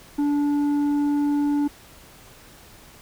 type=tone with tanh clipping; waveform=sine; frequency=290 Hz; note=D4; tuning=22 cents flat; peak=-20 dBFS; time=0.18-1.68 s; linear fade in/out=10 ms; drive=6 dB; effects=pink hiss -48 dBFS RMS until 3.01 s

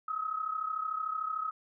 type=tone pair together; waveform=sine; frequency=1266.6 / 1300 Hz; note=D#6 / E6; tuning=+30 / -24 cents; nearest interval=unison; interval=46 cents; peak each=-33 / -37 dBFS; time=0.08-1.51 s; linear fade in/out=5 ms; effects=none

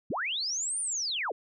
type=linear two-way sweep; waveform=sine; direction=up then down; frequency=103.83 to 9397 to 325.3 Hz; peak=-29 dBFS; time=0.1-1.32 s; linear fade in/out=5 ms; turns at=0.8 s; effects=none

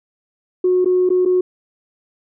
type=tone with dropouts; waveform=sine; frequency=365 Hz; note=F#4; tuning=24 cents flat; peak=-11 dBFS; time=0.64-1.41 s; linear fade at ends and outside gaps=5 ms; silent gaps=0.847-0.857 / 1.092-1.102 / 1.252-1.258 s; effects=tanh soft clip ceiling -7 dBFS

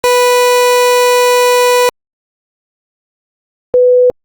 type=tone pair in turn; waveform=30% pulse / sine; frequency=492.7 / 497.3 Hz; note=B4 / B4; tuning=-4 / +12 cents; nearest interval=unison; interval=16 cents; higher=second; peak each=-4 dBFS; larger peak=neither; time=0.04-1.89 / 3.74-4.1 s; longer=first; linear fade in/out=0 ms; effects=Opus 48 kbps

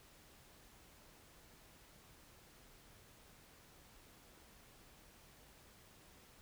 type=silence; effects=pink hiss -63 dBFS RMS until 6.41 s

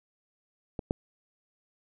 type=clicks; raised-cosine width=2 ms; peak=-20 / -13 dBFS; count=2; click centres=0.792 / 0.909 s; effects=none

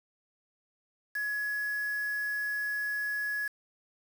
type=tone with quantisation; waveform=sine; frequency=1685 Hz; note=G#6; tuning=25 cents sharp; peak=-30 dBFS; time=1.15-3.48 s; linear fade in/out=5 ms; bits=7; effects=none

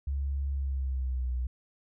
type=tone with pitch glide; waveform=sine; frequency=69.3 to 62.1 Hz; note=C#2 to B1; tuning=0 to +10 cents; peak=-28 dBFS; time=0.07-1.47 s; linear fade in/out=5 ms; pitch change=-190 cents; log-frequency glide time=0.51-1.32 s; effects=none

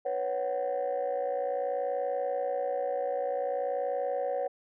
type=chord; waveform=sine; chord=B suspended second; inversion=none; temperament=equal with one note detuned; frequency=493.9 / 554.4 / 746 Hz; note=B4 / C#5 / F#5; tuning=0 / 0 / +14 cents; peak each=-32 / -30 / -33 dBFS; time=0.05-4.48 s; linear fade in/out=10 ms; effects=tanh soft clip ceiling -23 dBFS

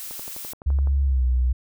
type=noise; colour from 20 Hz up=blue; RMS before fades=-35 dBFS; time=0-0.53 s; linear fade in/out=0 ms
type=click train; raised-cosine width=1 ms; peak=-26 dBFS; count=10; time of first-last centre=0.11-0.873 s; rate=11.8 Hz
type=tone with pitch glide; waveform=sine; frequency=69 to 62.55 Hz; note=C#2 to B1; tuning=-7 to +23 cents; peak=-17 dBFS; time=0.66-1.53 s; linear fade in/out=10 ms; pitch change=-170 cents; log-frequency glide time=1.04-1.24 s
effects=none

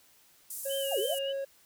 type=band-pass noise; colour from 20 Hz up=pink; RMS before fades=-40 dBFS; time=0.5-1.19 s; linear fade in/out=5 ms; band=8300 to 15000 Hz; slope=24 dB/octave
type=tone with tremolo; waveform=triangle; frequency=548 Hz; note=C#5; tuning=20 cents flat; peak=-29 dBFS; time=0.65-1.45 s; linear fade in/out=10 ms; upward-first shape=sine; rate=1.9 Hz; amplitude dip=25%
type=tone with vibrato; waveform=sine; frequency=2960 Hz; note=F#7; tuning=in tune; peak=-36 dBFS; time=0.69-1.33 s; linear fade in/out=20 ms; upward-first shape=sine; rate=3.3 Hz; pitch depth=87 cents each way
type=exponential two-way sweep; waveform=sine; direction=down then up; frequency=880 to 370 to 749 Hz; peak=-29 dBFS; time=0.91-1.15 s; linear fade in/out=20 ms; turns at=0.99 s
effects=white hiss -62 dBFS RMS until 1.65 s

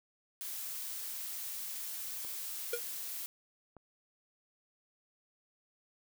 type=noise; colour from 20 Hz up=blue; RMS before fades=-41 dBFS; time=0.41-3.26 s; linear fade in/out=0 ms
type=clicks; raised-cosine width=1 ms; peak=-38 dBFS; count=2; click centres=2.249 / 3.767 s
type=tone with exponential decay; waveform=square; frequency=476.4 Hz; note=A#4; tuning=38 cents sharp; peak=-30 dBFS; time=2.73-2.82 s; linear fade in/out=5 ms; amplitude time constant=19 ms
effects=none

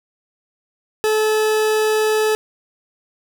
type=tone; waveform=40% pulse; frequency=432 Hz; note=A4; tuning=32 cents flat; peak=-14 dBFS; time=1.04-2.35 s; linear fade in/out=0 ms; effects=none

